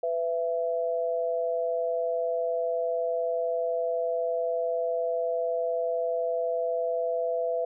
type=tone pair together; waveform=sine; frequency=499.6 / 668 Hz; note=B4 / E5; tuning=+20 / +23 cents; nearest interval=perfect fourth; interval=503 cents; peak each=-28 dBFS; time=0.03-7.65 s; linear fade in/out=5 ms; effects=none